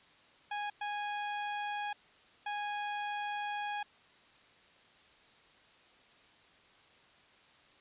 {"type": "tone bursts at uneven times", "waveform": "sawtooth", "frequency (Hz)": 827, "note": "G#5", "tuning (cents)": -8, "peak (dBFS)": -31, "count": 3, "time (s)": [[0.51, 0.7], [0.81, 1.93], [2.46, 3.83]], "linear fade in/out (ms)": 5, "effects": ["white hiss -62 dBFS RMS until 7.8 s", "resampled to 8000 Hz"]}